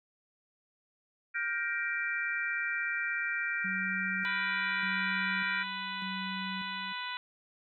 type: chord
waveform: sine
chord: G minor seventh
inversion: third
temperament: just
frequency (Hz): 1411.2 / 1568 / 1881.6 / 2352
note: F6 / G6 / Bb6 / D7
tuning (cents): +18 / 0 / +16 / +2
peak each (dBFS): -36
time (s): 1.34-5.64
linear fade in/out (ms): 20
type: tone with tremolo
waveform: sine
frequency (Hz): 188.7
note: F#3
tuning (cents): +34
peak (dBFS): -38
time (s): 3.64-6.93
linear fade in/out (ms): 10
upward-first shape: square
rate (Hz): 0.84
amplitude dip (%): 60
type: harmonic tone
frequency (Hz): 495.7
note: B4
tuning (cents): +6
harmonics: 2 / 3 / 4 / 5 / 6 / 7 / 8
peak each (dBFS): -40 / -42 / -43 / -44 / -45 / -45 / -46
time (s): 4.25-7.17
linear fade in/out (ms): 0
effects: none